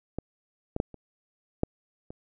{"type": "clicks", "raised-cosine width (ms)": 2, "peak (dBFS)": [-18, -16, -11, -30, -10, -27], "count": 6, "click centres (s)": [0.186, 0.764, 0.801, 0.943, 1.634, 2.105], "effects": []}